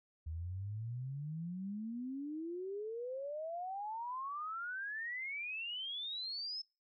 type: exponential sweep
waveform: sine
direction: up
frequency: 77 to 5274 Hz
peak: -39 dBFS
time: 0.26-6.62 s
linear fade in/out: 10 ms
effects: noise-tail reverb RT60 0.3 s tail -25 dB re dry